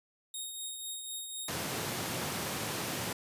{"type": "tone with tremolo", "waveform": "10% pulse", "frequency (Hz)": 3729, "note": "A#7", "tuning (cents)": 0, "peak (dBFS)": -28, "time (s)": [0.34, 1.49], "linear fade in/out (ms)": 2, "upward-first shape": "triangle", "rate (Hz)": 4, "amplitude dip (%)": 45}
{"type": "high-pass noise", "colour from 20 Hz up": "pink", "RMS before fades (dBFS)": -36, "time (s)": [1.48, 3.13], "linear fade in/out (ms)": 5, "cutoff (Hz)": 100, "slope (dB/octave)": 24}
{"effects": ["resampled to 32000 Hz"]}